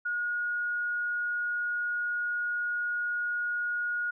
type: tone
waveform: sine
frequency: 1442 Hz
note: F#6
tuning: 45 cents flat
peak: -28 dBFS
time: 0.05-4.11 s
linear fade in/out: 10 ms
effects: none